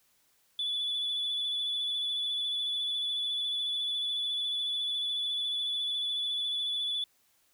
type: tone with vibrato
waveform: sine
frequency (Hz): 3447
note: A7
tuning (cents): -36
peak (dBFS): -28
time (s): 0.59-7.04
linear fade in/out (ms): 2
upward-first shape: triangle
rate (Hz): 14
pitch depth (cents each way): 25
effects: tanh soft clip ceiling -26 dBFS + white hiss -69 dBFS RMS until 7.53 s